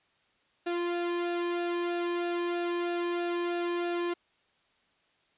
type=tone with flanger; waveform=sawtooth; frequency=347.4 Hz; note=F4; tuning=9 cents flat; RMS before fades=-31 dBFS; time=0.66-4.14 s; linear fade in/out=10 ms; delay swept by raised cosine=0.92 to 1.47 ms; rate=3.1 Hz; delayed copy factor=-0.55; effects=white hiss -69 dBFS RMS until 5.37 s + resampled to 8000 Hz